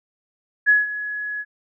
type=tone with ADSR envelope; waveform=sine; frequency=1687 Hz; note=G#6; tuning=27 cents sharp; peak=-10 dBFS; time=0.66-1.45 s; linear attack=32 ms; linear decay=170 ms; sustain=-15 dB; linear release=47 ms; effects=none